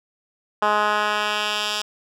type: tone with band-pass filter sweep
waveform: 10% pulse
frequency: 209.9 Hz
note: G#3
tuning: 19 cents sharp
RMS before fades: -22 dBFS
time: 0.62-1.82 s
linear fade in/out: 5 ms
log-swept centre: 1100 to 4200 Hz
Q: 1.3
effects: none